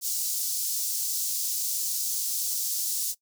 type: high-pass noise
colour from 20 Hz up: pink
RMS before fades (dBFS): -29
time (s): 0.01-3.15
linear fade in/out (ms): 50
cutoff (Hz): 5300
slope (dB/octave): 24
effects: noise-tail reverb RT60 0.1 s tail -19 dB re dry